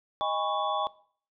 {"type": "tone cluster", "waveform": "sine", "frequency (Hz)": [625, 813, 996, 1106, 3449], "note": ["D#5", "G#5", "B5", "C#6", "A7"], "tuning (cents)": [8, -37, 14, -4, -35], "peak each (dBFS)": [-33, -30, -36, -31, -38], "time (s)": [0.21, 0.87], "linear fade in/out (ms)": 0, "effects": ["noise-tail reverb RT60 0.5 s tail -19 dB re dry"]}